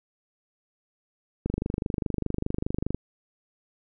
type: click train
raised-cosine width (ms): 3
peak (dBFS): -14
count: 38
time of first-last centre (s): 1.46-2.946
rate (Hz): 24.9
effects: none